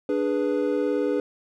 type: chord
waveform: triangle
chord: G# diminished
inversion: second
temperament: equal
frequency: 293.7 / 415.3 / 493.9 Hz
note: D4 / G#4 / B4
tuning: 0 / 0 / 0 cents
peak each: -24 dBFS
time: 0.09-1.2 s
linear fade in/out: 2 ms
effects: none